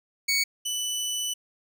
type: tone pair in turn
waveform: 20% pulse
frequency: 2233 / 2981 Hz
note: C#7 / F#7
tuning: +12 / +12 cents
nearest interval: perfect fourth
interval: 500 cents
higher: second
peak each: -17 / -22 dBFS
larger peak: first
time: 0.28-0.44 / 0.65-1.34 s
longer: second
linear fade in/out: 10 ms
effects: none